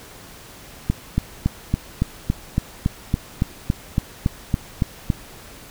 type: click train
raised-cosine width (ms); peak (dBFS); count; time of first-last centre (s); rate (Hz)
5; -5; 16; 0.9-5.102; 3.57
effects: pink hiss -42 dBFS RMS until 5.7 s